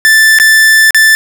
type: tone with dropouts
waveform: 45% pulse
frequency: 1762 Hz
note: A6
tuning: 2 cents sharp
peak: -3 dBFS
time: 0.05-1.15 s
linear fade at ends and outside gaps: 0 ms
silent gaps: 0.387-0.399 / 0.907-0.946 s
effects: none